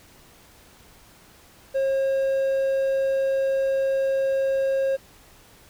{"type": "tone", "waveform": "triangle", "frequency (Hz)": 539, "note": "C#5", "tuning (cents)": -49, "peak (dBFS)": -18, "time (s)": [1.74, 4.97], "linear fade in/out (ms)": 20, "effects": ["pink hiss -52 dBFS RMS until 5.69 s"]}